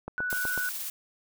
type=click train; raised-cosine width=1 ms; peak=-21 dBFS; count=5; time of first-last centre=0.08-0.577 s; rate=8.05 Hz
type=tone; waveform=sine; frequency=1480 Hz; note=F#6; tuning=in tune; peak=-28 dBFS; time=0.18-0.69 s; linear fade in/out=0 ms
type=noise with tremolo; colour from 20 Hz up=blue; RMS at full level=-34 dBFS; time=0.3-0.9 s; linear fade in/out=2 ms; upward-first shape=triangle; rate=18 Hz; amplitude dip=30%
effects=none